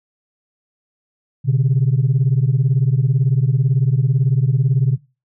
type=beating tone pair; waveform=sine; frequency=124.6 / 142.6 Hz; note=B2 / C#3; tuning=+16 / +49 cents; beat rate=18 Hz; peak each=-14 dBFS; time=1.44-4.98 s; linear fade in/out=50 ms; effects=noise-tail reverb RT60 0.3 s tail -23 dB re dry + tanh soft clip ceiling -8 dBFS

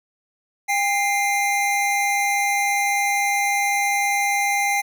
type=tone pair together; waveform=square; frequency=804.2 / 2093 Hz; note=G5 / C7; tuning=+44 / 0 cents; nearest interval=octave + perfect fourth; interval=1656 cents; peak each=-22 dBFS; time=0.68-4.82 s; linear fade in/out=20 ms; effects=none

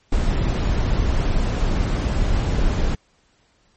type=noise; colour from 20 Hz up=brown; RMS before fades=-19 dBFS; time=0.12-2.95 s; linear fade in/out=5 ms; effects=pink hiss -61 dBFS RMS until 3.76 s + MP3 32 kbps

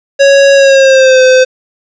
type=tone with pitch glide; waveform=square; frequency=554.4 to 514.3 Hz; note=C#5 to C5; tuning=0 to -30 cents; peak=-3 dBFS; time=0.19-1.45 s; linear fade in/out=20 ms; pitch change=-130 cents; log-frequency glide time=0.54-1.22 s; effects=resampled to 16000 Hz + 7-bit

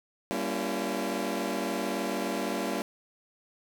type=chord; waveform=20% pulse; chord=G diminished seventh; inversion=none; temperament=just; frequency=196 / 235.2 / 282.2 / 338.7 Hz; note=G3 / Bb3 / Db4 / Fb4; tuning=0 / +16 / +31 / +47 cents; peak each=-30 dBFS; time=0.31-2.82 s; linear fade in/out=0 ms; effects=none

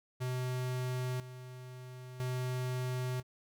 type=tone with tremolo; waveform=square; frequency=126.8 Hz; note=B2; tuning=46 cents sharp; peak=-34 dBFS; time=0.2-3.23 s; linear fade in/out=20 ms; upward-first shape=square; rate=0.5 Hz; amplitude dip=75%; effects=none

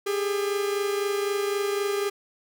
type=tone pair together; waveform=45% pulse; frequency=401.3 / 425.2 Hz; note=G4 / G#4; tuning=+41 / +41 cents; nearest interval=minor second; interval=100 cents; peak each=-25 / -32 dBFS; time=0.06-2.1 s; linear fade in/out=10 ms; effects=none

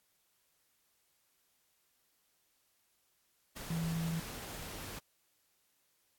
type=tone in noise; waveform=sine; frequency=164.81 Hz; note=E3; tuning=in tune; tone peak=-33 dBFS; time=3.7-4.2 s; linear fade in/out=5 ms; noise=pink; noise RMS=-45 dBFS; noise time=3.56-4.99 s; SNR=+9 dB; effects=white hiss -75 dBFS RMS until 6.18 s + AAC 64 kbps

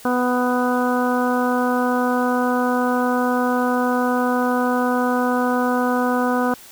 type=harmonic tone; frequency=248.4 Hz; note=B3; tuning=10 cents sharp; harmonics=1 / 2 / 3 / 4 / 5 / 6; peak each=-20 / -23 / -25 / -26 / -27 / -28 dBFS; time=0.05-6.54 s; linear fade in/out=2 ms; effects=white hiss -43 dBFS RMS until 6.71 s

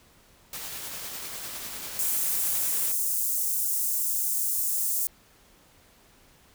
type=noise with tremolo; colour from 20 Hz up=white; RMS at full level=-36 dBFS; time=0.53-2.92 s; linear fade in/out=2 ms; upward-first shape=sine; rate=10 Hz; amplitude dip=25%
type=high-pass noise; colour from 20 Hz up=white; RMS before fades=-27 dBFS; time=1.99-5.07 s; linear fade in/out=0 ms; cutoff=7200 Hz; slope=24 dB/octave
effects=pink hiss -58 dBFS RMS until 6.54 s

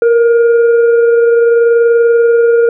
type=tone with frequency modulation; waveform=sine; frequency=466.2 Hz; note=A#4; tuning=in tune; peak=-5 dBFS; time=0.02-2.69 s; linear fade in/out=2 ms; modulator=953 Hz; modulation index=0.34; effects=none

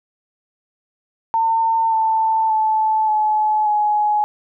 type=tone with pitch steps; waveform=sine; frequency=903 / 887 / 871.2 / 855.8 / 840.6 Hz; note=A5 / A5 / A5 / A5 / G#5; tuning=+45 / +14 / -17 / -48 / +21 cents; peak=-14 dBFS; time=1.34-4.24 s; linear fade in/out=0 ms; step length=580 ms; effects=none

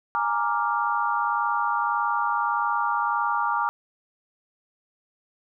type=chord; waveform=sine; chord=Bb dominant seventh; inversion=third; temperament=equal; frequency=830.6 / 932.3 / 1174.7 / 1396.9 Hz; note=Ab5 / Bb5 / D6 / F6; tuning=0 / 0 / 0 / 0 cents; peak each=-29 / -26 / -26 / -29 dBFS; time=0.15-3.69 s; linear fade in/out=0 ms; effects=none

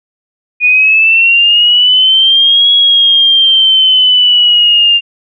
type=linear two-way sweep; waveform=sine; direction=up then down; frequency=2454 to 3334 to 2791 Hz; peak=-4 dBFS; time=0.6-5.01 s; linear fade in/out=50 ms; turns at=2.71 s; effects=none

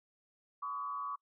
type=tone with frequency modulation; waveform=sine; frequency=1134 Hz; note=C#6; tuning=39 cents sharp; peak=-36 dBFS; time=0.62-1.16 s; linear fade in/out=10 ms; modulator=119 Hz; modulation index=0.65; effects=noise-tail reverb RT60 0.1 s tail -26 dB re dry

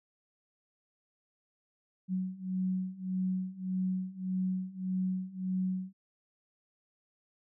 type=beating tone pair; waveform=sine; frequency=185 / 186.7 Hz; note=F#3 / F#3; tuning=0 / +16 cents; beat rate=1.7 Hz; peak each=-35 / -33 dBFS; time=2.08-5.93 s; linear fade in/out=50 ms; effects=none

